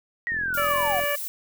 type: linear sweep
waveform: sine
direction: down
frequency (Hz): 1917 to 677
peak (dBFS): -24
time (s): 0.27-1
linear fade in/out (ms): 0
type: click train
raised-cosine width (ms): 3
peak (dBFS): -29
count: 32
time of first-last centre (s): 0.32-1.038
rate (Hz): 43.2
type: noise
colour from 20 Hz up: violet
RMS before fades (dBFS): -32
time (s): 0.54-1.28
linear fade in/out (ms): 0
type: harmonic tone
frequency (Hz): 579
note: D5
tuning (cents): -25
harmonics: 1 / 2 / 3 / 4 / 5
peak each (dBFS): -26 / -32 / -29 / -32 / -35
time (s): 0.57-1.16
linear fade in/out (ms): 10
effects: none